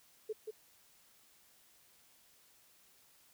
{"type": "tone with echo", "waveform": "sine", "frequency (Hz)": 433, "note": "A4", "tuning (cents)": -28, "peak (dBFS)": -35, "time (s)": [0.29, 0.33], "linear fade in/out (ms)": 10, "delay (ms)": 180, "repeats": 1, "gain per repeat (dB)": -4, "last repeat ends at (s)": 0.51, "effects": ["white hiss -66 dBFS RMS until 3.33 s"]}